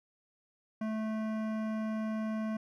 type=tone with hard clipping; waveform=sine; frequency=218.3 Hz; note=A3; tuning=13 cents flat; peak=-34 dBFS; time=0.81-2.57 s; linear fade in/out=5 ms; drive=15 dB; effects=none